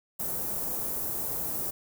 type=band-stop noise; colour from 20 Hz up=white; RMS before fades=-32 dBFS; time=0.19-1.71 s; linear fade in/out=10 ms; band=710 to 13000 Hz; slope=12 dB/octave; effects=none